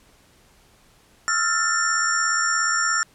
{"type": "tone cluster", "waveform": "sine", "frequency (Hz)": [1310, 1387, 1773, 5520, 7220], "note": ["E6", "F6", "A6", "F8", "A8"], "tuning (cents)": [-11, -12, 13, -21, 44], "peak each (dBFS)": [-27, -23, -25, -29, -25], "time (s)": [1.28, 3.03], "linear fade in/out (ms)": 0, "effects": ["pink hiss -56 dBFS RMS until 3.14 s", "low-pass 12000 Hz 12 dB/octave"]}